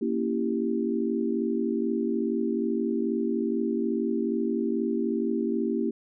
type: chord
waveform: sine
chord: A# diminished seventh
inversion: none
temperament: equal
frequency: 233.1 / 277.2 / 329.6 / 392 Hz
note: A#3 / C#4 / E4 / G4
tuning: 0 / 0 / 0 / 0 cents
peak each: -28 / -32 / -30 / -30 dBFS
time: 0.01-5.91 s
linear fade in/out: 10 ms
effects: none